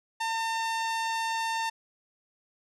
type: tone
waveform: sawtooth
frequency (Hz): 904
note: A5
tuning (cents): +47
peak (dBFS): -24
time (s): 0.2-1.7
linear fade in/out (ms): 10
effects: low-pass 8000 Hz 12 dB/octave